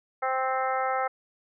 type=harmonic tone; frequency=261.6 Hz; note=C4; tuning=in tune; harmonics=2 / 3 / 4 / 5 / 6 / 7 / 8; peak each=-31 / -28 / -37 / -30 / -40 / -39 / -39 dBFS; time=0.22-1.08 s; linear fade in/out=10 ms; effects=none